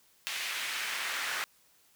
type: noise with high-pass filter sweep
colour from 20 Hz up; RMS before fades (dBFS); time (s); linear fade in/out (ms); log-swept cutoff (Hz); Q
brown; -35; 0.27-1.44; 0; 2500 to 1600; 1.4
effects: white hiss -65 dBFS RMS until 1.95 s